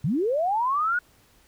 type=linear sweep; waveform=sine; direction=up; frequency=119.8 to 1481 Hz; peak=-21 dBFS; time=0.04-0.99 s; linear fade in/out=5 ms; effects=pink hiss -59 dBFS RMS until 1.47 s